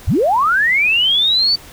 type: linear sweep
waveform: sine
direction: up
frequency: 40.37 to 4603 Hz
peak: -11 dBFS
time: 0.07-1.56 s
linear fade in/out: 10 ms
effects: pink hiss -39 dBFS RMS until 1.72 s